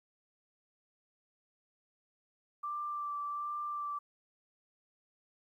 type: tone with vibrato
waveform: sine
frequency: 1174.7 Hz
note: D6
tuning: in tune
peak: -35 dBFS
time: 2.63-3.99 s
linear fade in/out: 10 ms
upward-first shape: sine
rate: 1.3 Hz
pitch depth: 15 cents each way
effects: 12-bit